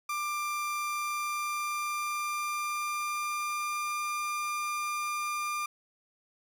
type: tone with pitch glide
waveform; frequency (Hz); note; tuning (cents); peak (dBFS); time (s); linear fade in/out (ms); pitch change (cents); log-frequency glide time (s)
30% pulse; 1188 to 1198.3; D6 to D6; +20 to +34; -28; 0.09-5.66; 5; +14; 0.76-4
effects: none